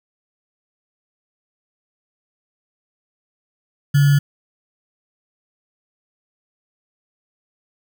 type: tone with sample-and-hold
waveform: sine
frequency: 142.4 Hz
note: C#3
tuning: 47 cents sharp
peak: -10 dBFS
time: 3.94-4.19 s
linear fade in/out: 10 ms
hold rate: 1575 Hz
effects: none